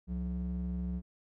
triangle ring-modulated tone, 123.3 Hz, B2, 2 cents flat, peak -27 dBFS, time 0.07-1.02 s, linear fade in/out 50 ms, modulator 56.5 Hz, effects tanh soft clip ceiling -24 dBFS

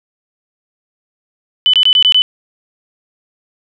sine tone bursts, 3000 Hz, F#7, 23 cents sharp, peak -6 dBFS, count 6, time 1.66-2.22 s, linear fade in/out 0 ms, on 75 ms, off 22 ms, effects none

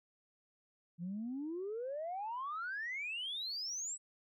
sine exponential sweep, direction up, 164.81 to 8020 Hz, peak -37 dBFS, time 0.98-3.98 s, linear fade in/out 50 ms, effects tanh soft clip ceiling -34 dBFS

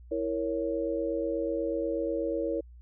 sine chord, A# diminished, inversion second, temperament equal, 329.6 / 466.2 / 554.4 Hz, E4 / A#4 / C#5, 0 / 0 / 0 cents, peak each -32 dBFS, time 0.11-2.61 s, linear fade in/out 10 ms, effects added 60 Hz sine -47 dBFS peak until 2.81 s

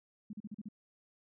sine tone bursts, 209.9 Hz, G#3, 19 cents sharp, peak -40 dBFS, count 6, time 0.3-0.687 s, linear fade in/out 5 ms, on 32 ms, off 39 ms, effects none

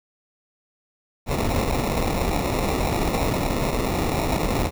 pink noise with sample-and-hold, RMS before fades -23 dBFS, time 1.26-4.71 s, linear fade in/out 50 ms, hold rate 1575 Hz, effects none

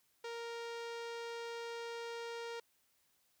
sawtooth tone with low-pass filter, 466.2 Hz, A#4, in tune, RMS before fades -44 dBFS, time 0.24-2.6 s, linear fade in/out 5 ms, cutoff 5200 Hz, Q 1, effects white hiss -75 dBFS RMS until 3.4 s

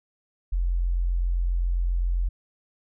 sine tone, 43.77 Hz, F1, 5 cents sharp, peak -21 dBFS, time 0.52-2.29 s, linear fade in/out 10 ms, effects none

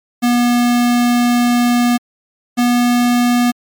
square tone pair in turn, 241.7 / 242.8 Hz, B3 / B3, -37 / -29 cents, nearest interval unison, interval 8 cents, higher second, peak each -11 dBFS, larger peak neither, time 0.22-1.98 / 2.57-3.52 s, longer first, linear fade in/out 20 ms, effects MP3 96 kbps

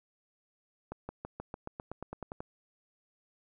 accelerating click train, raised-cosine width 1 ms, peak -25 dBFS, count 13, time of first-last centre 0.92-2.405 s, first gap 170 ms, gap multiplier 0.94, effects none

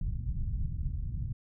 pink low-pass noise, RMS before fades -33 dBFS, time 0.01-1.33 s, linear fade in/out 5 ms, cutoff 140 Hz, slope 24 dB/octave, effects none

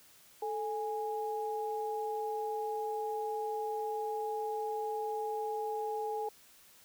sine tone pair together, 438.1 / 827 Hz, A4 / G#5, -7 / -8 cents, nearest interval major seventh, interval 1099 cents, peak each -36 / -36 dBFS, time 0.42-6.29 s, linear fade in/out 5 ms, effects white hiss -60 dBFS RMS until 6.84 s

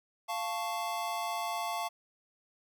square chord, F augmented, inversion none, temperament equal with one note detuned, 696 / 880 / 1108.7 Hz, F5 / A5 / C#6, -6 / 0 / 0 cents, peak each -37 / -38 / -39 dBFS, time 0.28-1.89 s, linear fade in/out 20 ms, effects none

